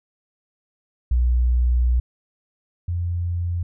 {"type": "tone pair in turn", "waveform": "sine", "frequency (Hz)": [61, 86.97], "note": ["B1", "F2"], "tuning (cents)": [-21, -7], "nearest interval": "tritone", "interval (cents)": 614, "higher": "second", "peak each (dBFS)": [-15, -21], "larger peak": "first", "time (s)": [[1.11, 2], [2.88, 3.63]], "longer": "first", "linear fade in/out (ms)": 5, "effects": []}